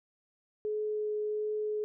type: tone with vibrato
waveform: sine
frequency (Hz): 424.4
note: G#4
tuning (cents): +38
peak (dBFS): -30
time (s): 0.65-1.84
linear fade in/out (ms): 0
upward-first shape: triangle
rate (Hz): 1.4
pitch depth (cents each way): 8
effects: none